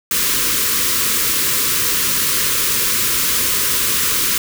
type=band-stop noise; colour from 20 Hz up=white; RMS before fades=-17 dBFS; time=0.11-4.38 s; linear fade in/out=2 ms; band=540 to 980 Hz; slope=96 dB/octave; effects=none